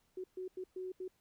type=tone bursts at uneven times; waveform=sine; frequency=370.7 Hz; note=F#4; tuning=3 cents sharp; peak=-39 dBFS; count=5; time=0.17-0.24 / 0.37-0.48 / 0.57-0.64 / 0.76-0.92 / 1-1.08 s; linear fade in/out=5 ms; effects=pink hiss -75 dBFS RMS until 1.2 s